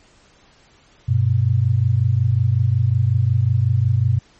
sine tone pair together, 98 / 123.47 Hz, G2 / B2, 0 / 0 cents, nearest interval major third, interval 400 cents, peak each -17 / -16 dBFS, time 1.08-4.19 s, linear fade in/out 10 ms, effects pink hiss -53 dBFS RMS until 4.39 s + MP3 32 kbps

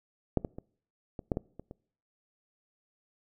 clicks, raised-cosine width 2 ms, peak -11 / -20 / -27 / -25 / -14 / -17 / -29 / -30 dBFS, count 8, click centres 0.373 / 0.448 / 0.585 / 1.192 / 1.318 / 1.371 / 1.596 / 1.711 s, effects noise-tail reverb RT60 0.6 s tail -25 dB re dry

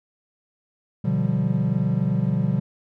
triangle chord, G dominant seventh, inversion first, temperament equal with one note detuned, 123.47 / 146.83 / 174.61 / 193.86 Hz, B2 / D3 / F3 / G3, 0 / 0 / 0 / -19 cents, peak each -23 dBFS, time 1.04-2.6 s, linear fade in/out 10 ms, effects none

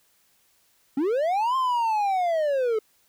triangle linear two-way sweep, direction up then down, 256.3 to 1062 to 422.8 Hz, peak -19 dBFS, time 0.97-2.79 s, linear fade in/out 5 ms, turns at 1.56 s, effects white hiss -64 dBFS RMS until 3.08 s

